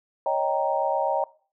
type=chord; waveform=sine; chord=Eb dominant seventh; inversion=third; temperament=equal; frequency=554.4 / 622.3 / 784 / 932.3 Hz; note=Db5 / Eb5 / G5 / Bb5; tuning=0 / 0 / 0 / 0 cents; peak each=-27 dBFS; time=0.26-1.24 s; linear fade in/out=2 ms; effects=noise-tail reverb RT60 0.4 s tail -20 dB re dry